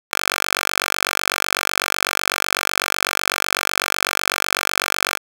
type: tone with high-pass filter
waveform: 5% pulse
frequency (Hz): 48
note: G1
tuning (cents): -36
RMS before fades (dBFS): -22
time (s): 0.11-5.18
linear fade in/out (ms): 20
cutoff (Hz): 1300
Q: 1.1
effects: 7-bit